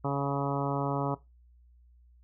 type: harmonic tone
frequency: 140 Hz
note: C#3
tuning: 18 cents sharp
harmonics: 1 / 2 / 3 / 4 / 5 / 6 / 7 / 8 / 9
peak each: -31 / -34 / -36 / -37 / -38 / -39 / -39 / -40 / -41 dBFS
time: 0.04-1.15 s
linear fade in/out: 10 ms
effects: noise-tail reverb RT60 0.2 s tail -17 dB re dry + added 60 Hz sine -56 dBFS peak until 2.23 s